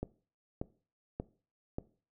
click train, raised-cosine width 2 ms, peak -22 dBFS, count 4, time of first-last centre 0.03-1.784 s, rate 1.71 Hz, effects noise-tail reverb RT60 0.4 s tail -19 dB re dry

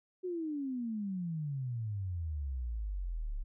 sine exponential sweep, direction down, 373.6 to 33.17 Hz, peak -34 dBFS, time 0.23-3.44 s, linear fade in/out 20 ms, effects none

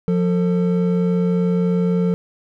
triangle tone pair together, 176.94 / 447.4 Hz, F3 / A4, +23 / +29 cents, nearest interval octave + major third, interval 1606 cents, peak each -14 / -20 dBFS, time 0.08-2.14 s, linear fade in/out 0 ms, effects none

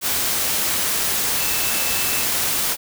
sine tone in noise, 2637 Hz, E7, in tune, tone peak -30 dBFS, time 1.37-2.27 s, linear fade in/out 50 ms, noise white, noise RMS -21 dBFS, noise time 0.01-2.77 s, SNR -12 dB, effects none

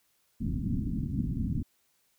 white low-pass noise, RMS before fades -31 dBFS, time 0.4-1.63 s, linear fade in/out 10 ms, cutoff 260 Hz, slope 48 dB/octave, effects white hiss -71 dBFS RMS until 2.18 s

